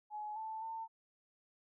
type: tone with pitch steps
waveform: sine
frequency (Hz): 845 / 880 / 898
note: G#5 / A5 / A5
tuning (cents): +30 / 0 / +35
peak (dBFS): -40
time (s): 0.1-0.88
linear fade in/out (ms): 50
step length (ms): 260
effects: none